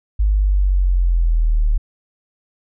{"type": "linear sweep", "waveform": "sine", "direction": "down", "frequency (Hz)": [52, 36.73], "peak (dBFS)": -12, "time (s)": [0.19, 1.78], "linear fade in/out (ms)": 10, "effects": []}